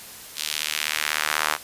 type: tone with high-pass filter sweep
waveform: sawtooth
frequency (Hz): 76.2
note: D#2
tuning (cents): -36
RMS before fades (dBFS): -26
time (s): 0.35-1.58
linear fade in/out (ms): 50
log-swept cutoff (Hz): 3800 to 1100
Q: 1.3
effects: white hiss -41 dBFS RMS until 1.63 s + resampled to 32000 Hz